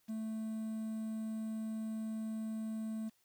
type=tone with quantisation; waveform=triangle; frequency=220 Hz; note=A3; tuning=in tune; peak=-35 dBFS; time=0.08-3.1 s; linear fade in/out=20 ms; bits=10; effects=white hiss -74 dBFS RMS until 3.24 s